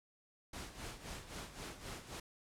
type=noise with tremolo; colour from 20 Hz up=pink; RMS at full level=-45 dBFS; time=0.53-2.2 s; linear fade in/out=5 ms; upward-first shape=sine; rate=3.8 Hz; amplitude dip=70%; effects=low-pass 10000 Hz 12 dB/octave